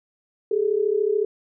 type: tone pair together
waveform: sine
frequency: 399.1 / 432.8 Hz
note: G4 / A4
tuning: +31 / -29 cents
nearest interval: minor second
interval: 140 cents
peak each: -22 / -21 dBFS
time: 0.51-1.25 s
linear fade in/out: 5 ms
effects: none